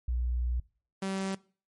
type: tone pair in turn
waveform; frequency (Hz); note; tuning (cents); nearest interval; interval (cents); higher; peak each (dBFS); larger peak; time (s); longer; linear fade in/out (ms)
sine / sawtooth; 60.7 / 192.71; B1 / G3; -29 / -29; octave + minor sixth; 2000; second; -27; neither; 0.08-0.6 / 1.02-1.35; first; 5
effects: noise-tail reverb RT60 0.4 s tail -21 dB re dry + MP3 48 kbps